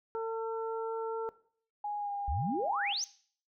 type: harmonic tone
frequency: 450.4 Hz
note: A4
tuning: 40 cents sharp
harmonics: 1 / 2 / 3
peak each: -33 / -39 / -43 dBFS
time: 0.15-1.29 s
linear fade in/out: 0 ms
type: tone with pitch glide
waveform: sine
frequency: 828 to 808.6 Hz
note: G#5 to G#5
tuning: -5 to -46 cents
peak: -33 dBFS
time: 1.84-2.93 s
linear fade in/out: 5 ms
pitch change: -41 cents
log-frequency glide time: 1.98-2.12 s
type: exponential sweep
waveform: sine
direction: up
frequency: 58.27 to 6460 Hz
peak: -31 dBFS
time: 2.28-3.04 s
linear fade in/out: 0 ms
effects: noise-tail reverb RT60 0.5 s tail -18 dB re dry